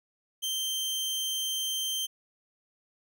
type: tone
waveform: sawtooth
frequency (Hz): 3136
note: G7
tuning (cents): 0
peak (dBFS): -26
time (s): 0.42-2.07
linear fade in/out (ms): 20
effects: none